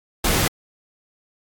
pink noise, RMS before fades -19 dBFS, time 0.24-0.48 s, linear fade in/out 5 ms, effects AAC 64 kbps

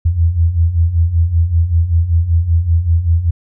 sine beating tone pair, 80.4 / 85.6 Hz, E2 / F2, -43 / -34 cents, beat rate 5.2 Hz, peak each -16 / -11 dBFS, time 0.05-3.31 s, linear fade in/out 10 ms, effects none

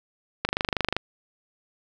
click train, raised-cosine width 0.3 ms, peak -7 dBFS, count 14, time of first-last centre 0.45-0.966 s, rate 25.2 Hz, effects none

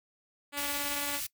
5% pulse tone with tremolo, 286.7 Hz, D4, 42 cents flat, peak -21 dBFS, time 0.52-1.21 s, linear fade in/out 50 ms, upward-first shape triangle, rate 18 Hz, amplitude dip 35%
white band-stop noise, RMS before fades -36 dBFS, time 0.57-1.27 s, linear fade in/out 10 ms, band 120 to 2100 Hz, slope 12 dB/octave
effects noise-tail reverb RT60 0.1 s tail -21 dB re dry

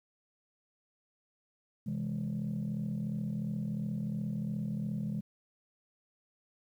sine chord, C augmented, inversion none, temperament equal, 130.81 / 164.81 / 207.7 Hz, C3 / E3 / G#3, 0 / 0 / 0 cents, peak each -37 / -36 / -34 dBFS, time 1.86-5.21 s, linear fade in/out 10 ms, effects tanh soft clip ceiling -28 dBFS + 11-bit

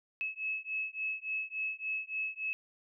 sine beating tone pair, 2585 / 2588.5 Hz, E7 / E7, -34 / -32 cents, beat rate 3.5 Hz, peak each -37 / -37 dBFS, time 0.21-2.53 s, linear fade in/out 0 ms, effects none

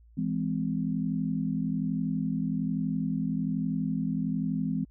sine chord, E augmented, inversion none, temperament just, 164.81 / 206 / 257.5 Hz, E3 / G#3 / B#3, 0 / -14 / -28 cents, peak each -31 dBFS, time 0.17-4.85 s, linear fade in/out 10 ms, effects added 57 Hz sine -53 dBFS peak until 4.9 s

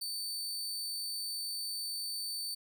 sawtooth tone, 4549 Hz, C#8, 44 cents sharp, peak -33 dBFS, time 0.01-2.55 s, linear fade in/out 10 ms, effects none

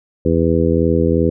harmonic tone, 82.7 Hz, E2, 6 cents sharp, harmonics 1 / 2 / 3 / 4 / 5 / 6, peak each -19 / -19 / -19 / -19 / -19 / -19 dBFS, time 0.25-1.3 s, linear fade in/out 5 ms, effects none

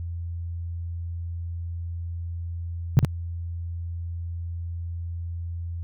sine tone with echo, 133.4 Hz, C3, 34 cents sharp, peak -10 dBFS, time 2.97-2.99 s, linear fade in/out 0 ms, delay 58 ms, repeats 1, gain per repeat -4 dB, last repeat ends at 3.048 s, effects added 85 Hz sine -29 dBFS peak until 5.83 s

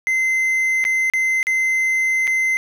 triangle tone with dropouts, 2066 Hz, C7, 22 cents flat, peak -14 dBFS, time 0.07-2.57 s, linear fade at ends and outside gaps 0 ms, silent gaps 0.841-0.851 / 1.1-1.136 / 1.429-1.469 / 2.271-2.276 s, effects none

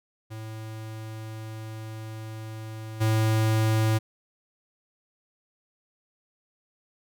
square tone with level steps, 110 Hz, A2, in tune, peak -36 / -21 dBFS, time 0.3-3.99 s, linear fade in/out 20 ms, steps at 3 s, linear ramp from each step 20 ms, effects none

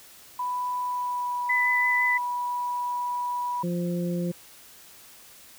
sine tone with pitch glide, 991 to 977.9 Hz, B5 to B5, +6 to -17 cents, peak -26 dBFS, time 0.39-3.63 s, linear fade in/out 5 ms, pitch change -23 cents, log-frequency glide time 0.83-1.43 s
sine tone with vibrato, 2001 Hz, B6, 22 cents sharp, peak -21 dBFS, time 1.49-2.18 s, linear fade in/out 10 ms, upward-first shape sine, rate 5.9 Hz, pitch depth 8 cents each way
harmonic tone, 174.61 Hz, F3, in tune, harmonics 1 / 2 / 3, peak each -26 / -33 / -35 dBFS, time 3.63-4.32 s, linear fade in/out 10 ms
effects white hiss -50 dBFS RMS until 5.58 s

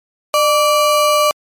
square ring-modulated tone, 881 Hz, A5, 2 cents sharp, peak -8 dBFS, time 0.34-1.31 s, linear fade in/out 0 ms, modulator 280 Hz, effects MP3 64 kbps

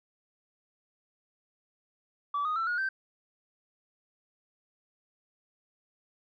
sine tone with pitch steps, 1152 / 1241.8 / 1338.7 / 1443.1 / 1555.6 Hz, D6 / D#6 / E6 / F#6 / G6, -34 / -4 / +26 / -44 / -14 cents, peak -26 dBFS, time 2.34-2.89 s, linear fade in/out 5 ms, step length 110 ms, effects tanh soft clip ceiling -25 dBFS

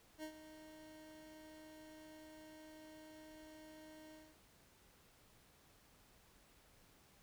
25% pulse tone with ADSR envelope, 311.1 Hz, D#4, in tune, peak -40 dBFS, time 0.18-4.38 s, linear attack 51 ms, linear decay 84 ms, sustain -12 dB, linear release 240 ms, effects pink hiss -68 dBFS RMS until 7.22 s

